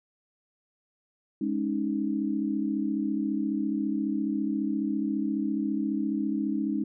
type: chord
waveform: sine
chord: Ab suspended fourth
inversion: none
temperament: just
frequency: 207.7 / 276.9 / 311.5 Hz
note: Ab3 / Db4 / Eb4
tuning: 0 / -2 / +2 cents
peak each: -30 dBFS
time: 1.41-6.84 s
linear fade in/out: 5 ms
effects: none